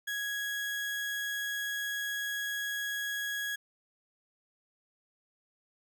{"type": "tone", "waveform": "35% pulse", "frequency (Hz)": 1661.2, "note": "G#6", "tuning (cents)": 0, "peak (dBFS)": -31, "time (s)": [0.07, 3.56], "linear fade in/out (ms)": 10, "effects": []}